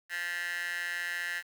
15% pulse tone with high-pass filter, 174.61 Hz, F3, in tune, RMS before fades -35 dBFS, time 0.09-1.43 s, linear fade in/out 50 ms, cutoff 1800 Hz, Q 5.2, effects 9-bit

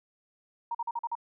sine tone bursts, 937 Hz, A#5, 9 cents sharp, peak -29 dBFS, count 6, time 0.71-1.153 s, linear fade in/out 5 ms, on 38 ms, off 43 ms, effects none

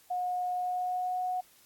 sine tone with pitch glide, 723 to 732.7 Hz, F#5 to F#5, -40 to -17 cents, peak -29 dBFS, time 0.1-1.41 s, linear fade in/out 10 ms, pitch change +23 cents, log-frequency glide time 0.53-1.21 s, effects white hiss -61 dBFS RMS until 1.65 s + AAC 64 kbps

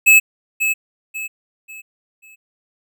square tone with echo, 2595 Hz, E7, 28 cents flat, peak -7 dBFS, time 0.06-0.2 s, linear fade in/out 20 ms, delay 540 ms, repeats 4, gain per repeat -9 dB, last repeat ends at 2.36 s, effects none

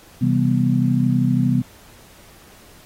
sine chord, C major seventh, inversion none, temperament just, 130.81 / 163.52 / 196.22 / 245.3 Hz, C3 / E3 / G3 / B3, 0 / -14 / +2 / -12 cents, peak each -19 / -23 / -22 / -19 dBFS, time 0.21-1.62 s, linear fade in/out 10 ms, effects pink hiss -48 dBFS RMS until 2.85 s + AAC 48 kbps

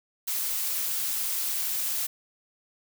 blue noise, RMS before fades -29 dBFS, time 0.27-2.07 s, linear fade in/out 10 ms, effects none

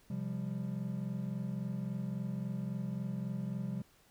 triangle chord, C suspended fourth, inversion none, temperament equal with one note detuned, 130.81 / 174.61 / 198.28 Hz, C3 / F3 / G3, 0 / 0 / +20 cents, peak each -38 / -38 / -37 dBFS, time 0.1-3.82 s, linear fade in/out 5 ms, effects pink hiss -66 dBFS RMS until 4.1 s

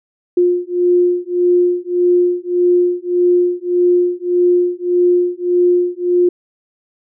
sine beating tone pair, 354.1 / 355.8 Hz, F4 / F4, +24 / +32 cents, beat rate 1.7 Hz, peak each -14 dBFS, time 0.37-6.29 s, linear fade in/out 5 ms, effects none

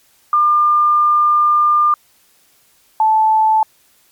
sine tone pair in turn, 1200 / 873.9 Hz, D6 / A5, +37 / -12 cents, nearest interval perfect fourth, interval 549 cents, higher first, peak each -9 dBFS, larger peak neither, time 0.33-1.94 / 3-3.63 s, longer first, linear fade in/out 2 ms, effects white hiss -54 dBFS RMS until 4.11 s + MP3 96 kbps

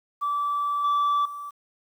sine tone with level steps, 1159 Hz, D6, 23 cents flat, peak -22 / -17 / -33 dBFS, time 0.21-1.51 s, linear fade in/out 20 ms, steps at 0.84 / 1.25 s, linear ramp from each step 5 ms, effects tanh soft clip ceiling -19 dBFS + 9-bit

